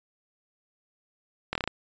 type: slowing click train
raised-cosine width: 0.3 ms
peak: -12 dBFS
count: 6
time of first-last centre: 1.53-1.676 s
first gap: 23 ms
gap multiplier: 1.12
effects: resampled to 16000 Hz